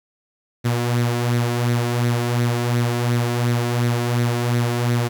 sawtooth tone with flanger, 120 Hz, B2, 49 cents flat, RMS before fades -20 dBFS, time 0.64-5.09 s, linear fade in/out 20 ms, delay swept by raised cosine 0.49 to 2.99 ms, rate 2.8 Hz, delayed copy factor +0.5, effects 9-bit

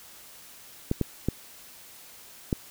clicks, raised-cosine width 3 ms, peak -11 dBFS, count 4, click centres 0.914 / 1.013 / 1.286 / 2.528 s, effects white hiss -49 dBFS RMS until 2.7 s

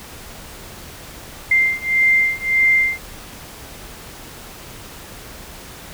sine beating tone pair, 2093 / 2094.7 Hz, C7 / C7, 0 / +1 cents, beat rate 1.7 Hz, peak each -17 / -16 dBFS, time 1.51-2.98 s, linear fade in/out 5 ms, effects pink hiss -37 dBFS RMS until 5.93 s

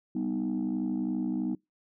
sine chord, G augmented, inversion none, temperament equal with one note detuned, 196 / 248.1 / 311.1 Hz, G3 / B3 / D#4, 0 / +8 / 0 cents, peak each -32 / -30 / -31 dBFS, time 0.15-1.55 s, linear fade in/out 5 ms, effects noise-tail reverb RT60 0.2 s tail -26 dB re dry + tanh soft clip ceiling -23 dBFS

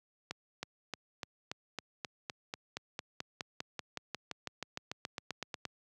accelerating click train, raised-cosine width 0.2 ms, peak -20 dBFS, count 28, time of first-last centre 0.31-5.653 s, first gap 320 ms, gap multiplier 0.96, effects high-pass 100 Hz 12 dB/octave

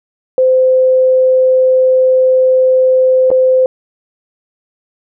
sine tone with dropouts, 516 Hz, C5, 24 cents flat, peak -6 dBFS, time 0.38-3.66 s, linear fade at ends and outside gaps 1 ms, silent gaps 3.304-3.314 s, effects none

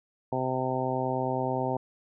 harmonic tone, 129.4 Hz, C3, 19 cents flat, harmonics 1 / 2 / 3 / 4 / 5 / 6 / 7, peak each -34 / -34 / -34 / -34 / -34 / -34 / -34 dBFS, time 0.32-1.77 s, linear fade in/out 5 ms, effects none

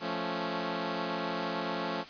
10% pulse chord, F augmented, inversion none, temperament equal, 174.61 / 220 / 277.2 Hz, F3 / A3 / C#4, 0 / 0 / 0 cents, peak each -28 dBFS, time 0-2.05 s, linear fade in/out 50 ms, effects white hiss -48 dBFS RMS until 2.09 s + resampled to 11025 Hz

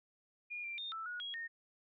sine tone with pitch steps, 2430 / 2365 / 3653 / 1322 / 1453 / 3301 / 1842 Hz, D#7 / D7 / A#7 / E6 / F#6 / G#7 / A#6, -42 / +12 / -36 / +5 / -32 / -11 / -21 cents, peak -40 dBFS, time 0.5-1.48 s, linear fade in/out 20 ms, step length 140 ms, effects none

